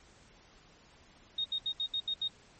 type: tone bursts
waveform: sine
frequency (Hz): 3719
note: A#7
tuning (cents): -5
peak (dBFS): -30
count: 7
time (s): 1.38-2.279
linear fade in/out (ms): 5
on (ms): 65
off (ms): 74
effects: pink hiss -60 dBFS RMS until 2.59 s + MP3 32 kbps